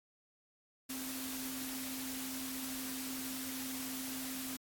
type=tone in noise; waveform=sine; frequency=262 Hz; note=C4; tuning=2 cents sharp; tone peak=-42 dBFS; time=0.89-4.57 s; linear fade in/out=10 ms; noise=white; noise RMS=-43 dBFS; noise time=0.89-4.57 s; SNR=-2 dB; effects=AAC 64 kbps